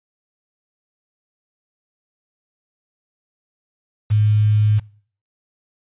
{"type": "tone with quantisation", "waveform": "sine", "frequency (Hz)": 106, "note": "G#2", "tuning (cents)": 36, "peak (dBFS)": -12, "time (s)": [4.1, 4.8], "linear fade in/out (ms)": 20, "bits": 6, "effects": ["noise-tail reverb RT60 0.5 s tail -23 dB re dry", "resampled to 8000 Hz"]}